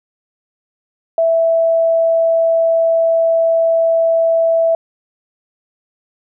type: tone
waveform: sine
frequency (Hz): 659.3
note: E5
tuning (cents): 0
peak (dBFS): -10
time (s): 1.18-4.75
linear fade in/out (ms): 2
effects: none